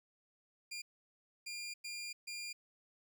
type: tone bursts at uneven times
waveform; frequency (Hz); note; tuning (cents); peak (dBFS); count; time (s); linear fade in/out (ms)
20% pulse; 2400; D7; +37; -37; 4; 0.71-0.82 / 1.46-1.74 / 1.84-2.13 / 2.27-2.53; 10
effects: none